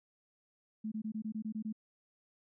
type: tone bursts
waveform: sine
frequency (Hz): 216.9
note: A3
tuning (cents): -25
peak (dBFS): -35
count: 9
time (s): 0.84-1.727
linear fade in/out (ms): 10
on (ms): 79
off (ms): 22
effects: none